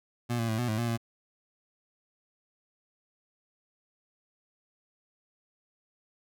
25% pulse tone with pitch steps, 120 / 115 / 110.5 / 122 / 108.6 / 118.1 / 115.5 Hz, B2 / A#2 / A2 / B2 / A2 / A#2 / A#2, -49 / -23 / +8 / -21 / -22 / +23 / -16 cents, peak -24 dBFS, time 0.29-0.976 s, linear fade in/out 20 ms, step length 98 ms, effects none

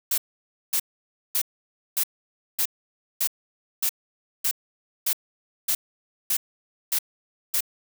blue noise bursts, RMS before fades -23 dBFS, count 13, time 0.11-7.607 s, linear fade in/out 5 ms, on 69 ms, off 550 ms, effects none

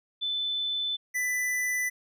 sine / square tone pair in turn, 3514 / 1991.6 Hz, A7 / B6, -3 / +14 cents, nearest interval minor seventh, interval 983 cents, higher first, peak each -27 dBFS, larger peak neither, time 0.21-0.97 / 1.14-1.9 s, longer neither, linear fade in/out 20 ms, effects none

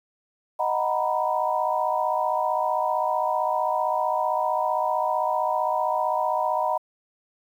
sine chord, B major seventh, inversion first, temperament equal, 622.3 / 740 / 932.3 / 987.8 Hz, D#5 / F#5 / A#5 / B5, 0 / 0 / 0 / 0 cents, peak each -27 dBFS, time 0.59-6.78 s, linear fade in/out 10 ms, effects 9-bit

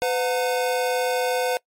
square tone cluster, 504 / 723 / 914 Hz, B4 / F#5 / A#5, +35 / -40 / -34 cents, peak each -23 / -27 / -32 dBFS, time 0.02-1.57 s, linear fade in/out 0 ms, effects noise-tail reverb RT60 0.1 s tail -24 dB re dry + MP3 64 kbps

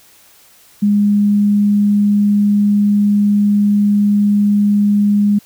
sine tone, 205.2 Hz, G#3, 21 cents flat, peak -9 dBFS, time 0.82-5.39 s, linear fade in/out 10 ms, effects white hiss -47 dBFS RMS until 5.45 s

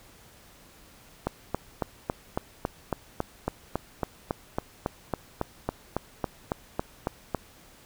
click train, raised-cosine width 1 ms, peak -12 dBFS, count 23, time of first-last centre 1.27-7.347 s, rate 3.62 Hz, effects pink hiss -54 dBFS RMS until 7.85 s

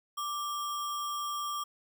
sine tone with sample-and-hold, 1174.7 Hz, D6, in tune, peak -32 dBFS, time 0.17-1.64 s, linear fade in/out 10 ms, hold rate 4410 Hz, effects none

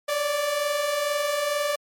sawtooth tone pair together, 565.1 / 587.3 Hz, C#5 / D5, +33 / 0 cents, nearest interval minor second, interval 67 cents, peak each -27 / -20 dBFS, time 0.08-1.76 s, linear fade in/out 10 ms, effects MP3 64 kbps

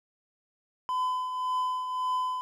triangle tone with tremolo, 1012 Hz, B5, 42 cents sharp, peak -23 dBFS, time 0.89-2.41 s, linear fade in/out 0 ms, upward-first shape triangle, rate 1.8 Hz, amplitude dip 55%, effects none

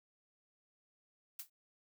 blue noise with exponential decay, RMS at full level -39 dBFS, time 1.39-1.5 s, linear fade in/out 5 ms, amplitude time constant 22 ms, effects none

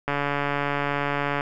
click train, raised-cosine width 0.5 ms, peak -10 dBFS, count 191, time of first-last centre 0.08-1.409 s, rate 143 Hz, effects none

